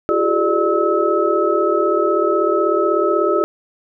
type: tone cluster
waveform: sine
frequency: 342.3 / 382.6 / 418.7 / 596 / 1294 Hz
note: F4 / G4 / G#4 / D5 / E6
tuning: -35 / -42 / +14 / +25 / -32 cents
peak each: -20 dBFS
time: 0.09-3.44 s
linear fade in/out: 0 ms
effects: none